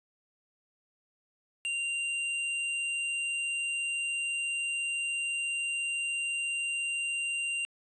sine tone with hard clipping, 2777 Hz, F7, 10 cents flat, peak -31 dBFS, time 1.65-7.65 s, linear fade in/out 0 ms, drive 15 dB, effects resampled to 24000 Hz

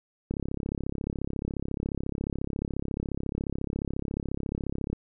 click train, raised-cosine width 3 ms, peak -18 dBFS, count 159, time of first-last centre 0.31-4.93 s, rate 34.2 Hz, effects none

